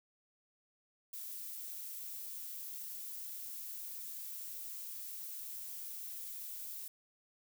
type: noise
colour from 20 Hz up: violet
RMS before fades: -45 dBFS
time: 1.13-6.88 s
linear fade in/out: 5 ms
effects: none